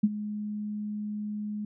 sine tone with ADSR envelope, 209.7 Hz, G#3, 17 cents sharp, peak -16 dBFS, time 0.03-1.65 s, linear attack 10 ms, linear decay 40 ms, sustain -15 dB, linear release 4 ms, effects none

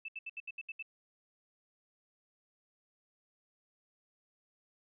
sine tone bursts, 2637 Hz, E7, in tune, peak -39 dBFS, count 8, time 0.05-0.826 s, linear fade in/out 5 ms, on 34 ms, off 72 ms, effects none

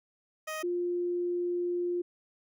15% pulse / sine tone pair in turn, 625 / 351.9 Hz, D#5 / F4, +8 / +13 cents, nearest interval minor seventh, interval 995 cents, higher first, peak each -28 dBFS, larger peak neither, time 0.47-0.63 / 0.63-2.02 s, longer second, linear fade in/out 10 ms, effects none

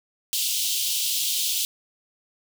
pink high-pass noise, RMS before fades -25 dBFS, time 0.33-1.65 s, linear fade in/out 0 ms, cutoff 2900 Hz, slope 48 dB/octave, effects none

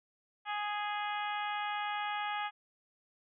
harmonic tone, 415.3 Hz, G#4, in tune, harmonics 2 / 3 / 4 / 5 / 6 / 7 / 8, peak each -36 / -40 / -42 / -44 / -46 / -47 / -48 dBFS, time 0.45-2.51 s, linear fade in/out 50 ms, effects none

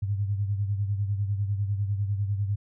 sine beating tone pair, 99.8 / 109.8 Hz, G2 / A2, +32 / -3 cents, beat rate 10 Hz, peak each -25 / -33 dBFS, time 0.02-2.56 s, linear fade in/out 10 ms, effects none

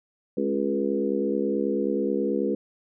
harmonic tone with a mistuned harmonic, 69.3 Hz, C#2, in tune, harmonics 3 / 4 / 5 / 6 / 7, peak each -29 / -29 / -29 / -29 / -29 dBFS, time 0.37-2.55 s, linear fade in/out 5 ms, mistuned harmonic 4, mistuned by -25 cents, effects none

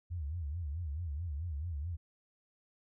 sine tone with vibrato, 78.9 Hz, D#2, 25 cents sharp, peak -35 dBFS, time 0.1-1.97 s, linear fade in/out 20 ms, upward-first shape sine, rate 4.6 Hz, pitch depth 210 cents each way, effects none

